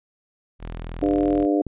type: tone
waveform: sawtooth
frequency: 41.25 Hz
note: E1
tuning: 2 cents sharp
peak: -27 dBFS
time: 0.59-1.47 s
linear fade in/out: 50 ms
type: harmonic tone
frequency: 99.9 Hz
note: G2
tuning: 33 cents sharp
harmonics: 3 / 4 / 5 / 6 / 7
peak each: -19 / -25 / -27 / -28 / -29 dBFS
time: 1.02-1.62 s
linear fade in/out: 5 ms
type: click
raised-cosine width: 3 ms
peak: -19 dBFS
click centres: 1.667 s
effects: resampled to 8000 Hz